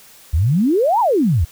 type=exponential two-way sweep; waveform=sine; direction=up then down; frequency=69.3 to 1005 to 69.3 Hz; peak=-12 dBFS; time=0.33-1.45 s; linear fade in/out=10 ms; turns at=1 s; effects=white hiss -45 dBFS RMS until 1.51 s